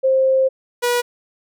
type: tone pair in turn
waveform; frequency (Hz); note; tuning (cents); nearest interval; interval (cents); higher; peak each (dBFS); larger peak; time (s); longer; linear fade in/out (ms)
sine / sawtooth; 528 / 485; C5 / B4; +16 / -31; minor second; 147; first; -12; neither; 0.03-0.49 / 0.82-1.02; first; 20
effects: none